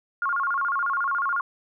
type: tone with vibrato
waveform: sine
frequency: 1244.5 Hz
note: D#6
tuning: in tune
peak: -22 dBFS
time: 0.22-1.41 s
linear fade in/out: 2 ms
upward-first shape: square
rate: 14 Hz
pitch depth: 220 cents each way
effects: none